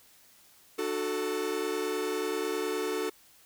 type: chord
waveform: 45% pulse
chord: D major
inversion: none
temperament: equal with one note detuned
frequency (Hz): 301.2 / 370 / 440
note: D4 / F#4 / A4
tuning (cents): +44 / 0 / 0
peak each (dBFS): -37 / -34 / -32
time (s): 0.78-3.1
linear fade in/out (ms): 10
effects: white hiss -59 dBFS RMS until 3.45 s